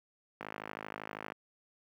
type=click train; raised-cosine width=0.5 ms; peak=-24 dBFS; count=49; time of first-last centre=0.41-1.321 s; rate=52.7 Hz; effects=high-pass 150 Hz 12 dB/octave + 10-bit